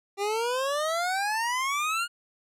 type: exponential sweep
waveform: 25% pulse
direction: up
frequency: 392 to 1440 Hz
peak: -22 dBFS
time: 0.17-2.08 s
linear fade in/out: 50 ms
effects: low-pass 11000 Hz 12 dB/octave